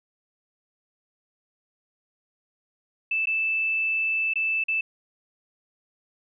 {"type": "tone with dropouts", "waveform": "sine", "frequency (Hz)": 2637, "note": "E7", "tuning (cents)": 0, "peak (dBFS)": -22, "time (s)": [3.11, 4.81], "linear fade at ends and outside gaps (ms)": 5, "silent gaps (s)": [[3.257, 3.27], [4.337, 4.356], [4.639, 4.683]], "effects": []}